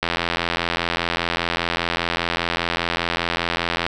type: click train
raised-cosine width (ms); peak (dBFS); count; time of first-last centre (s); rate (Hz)
0.3; -4; 327; 0.03-3.865; 85
effects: none